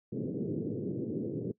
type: band-pass noise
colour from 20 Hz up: white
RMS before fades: -35 dBFS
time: 0.12-1.52 s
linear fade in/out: 10 ms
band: 110 to 440 Hz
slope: 48 dB/octave
effects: noise-tail reverb RT60 0.1 s tail -20 dB re dry